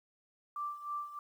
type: tone with tremolo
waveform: sine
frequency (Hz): 1174.7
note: D6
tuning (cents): 0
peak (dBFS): -34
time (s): 0.56-1.19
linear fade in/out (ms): 2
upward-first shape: sine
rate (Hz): 3.2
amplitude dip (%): 75
effects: 11-bit